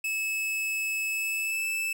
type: tone with pitch glide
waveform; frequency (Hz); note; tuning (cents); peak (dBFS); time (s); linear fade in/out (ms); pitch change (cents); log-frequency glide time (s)
45% pulse; 2600 to 2632; E7 to E7; -24 to -3; -27; 0.04-1.93; 5; +21; 1.09-1.67
effects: none